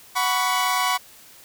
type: chord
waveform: sawtooth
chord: F# suspended fourth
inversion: none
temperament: equal with one note detuned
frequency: 740 / 987.8 / 1124.9 Hz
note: F#5 / B5 / C#6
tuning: 0 / 0 / +25 cents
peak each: -22 / -20 / -20 dBFS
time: 0.15-0.98 s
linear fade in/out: 20 ms
effects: white hiss -48 dBFS RMS until 1.44 s